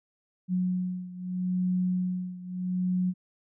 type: beating tone pair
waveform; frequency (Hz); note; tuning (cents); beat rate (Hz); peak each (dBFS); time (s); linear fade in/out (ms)
sine; 182 / 182.78; F#3 / F#3; -28 / -21; 0.78; -28 / -31; 0.48-3.14; 50
effects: none